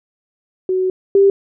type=tone pair in turn; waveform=sine; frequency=372.6 / 394.6 Hz; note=F#4 / G4; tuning=+12 / +11 cents; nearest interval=minor second; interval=99 cents; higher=second; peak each=-14 / -7 dBFS; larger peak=second; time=0.69-0.9 / 1.15-1.3 s; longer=first; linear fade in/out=2 ms; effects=none

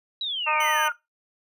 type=exponential sweep; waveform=sine; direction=down; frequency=3951 to 1396.9 Hz; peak=-26 dBFS; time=0.21-0.92 s; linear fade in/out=2 ms
type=harmonic tone; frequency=306.4 Hz; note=D#4; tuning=27 cents flat; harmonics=2 / 3 / 4 / 5 / 6 / 7 / 8 / 9; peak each=-33 / -25 / -26 / -36 / -36 / -35 / -31 / -36 dBFS; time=0.46-0.9 s; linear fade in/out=20 ms
type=tone; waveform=sawtooth; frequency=3017 Hz; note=F#7; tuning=33 cents sharp; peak=-25 dBFS; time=0.6-0.88 s; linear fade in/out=5 ms
effects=noise-tail reverb RT60 0.2 s tail -19 dB re dry + resampled to 32000 Hz

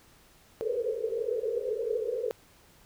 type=band-pass noise; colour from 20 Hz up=pink; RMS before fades=-31 dBFS; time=0.61-2.31 s; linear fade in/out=0 ms; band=430 to 500 Hz; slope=96 dB/octave; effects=pink hiss -59 dBFS RMS until 2.85 s

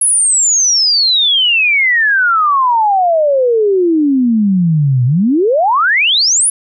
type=exponential two-way sweep; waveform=sine; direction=down then up; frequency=10710 to 119.8 to 10710 Hz; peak=-8 dBFS; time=0.01-6.5 s; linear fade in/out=5 ms; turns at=5.05 s; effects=none

